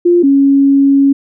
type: tone pair in turn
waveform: sine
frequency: 349.2 / 276.7 Hz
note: F4 / C#4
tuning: 0 / -3 cents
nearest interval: major third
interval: 403 cents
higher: first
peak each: -5 dBFS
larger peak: neither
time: 0.05-0.23 / 0.23-1.13 s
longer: second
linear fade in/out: 10 ms
effects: none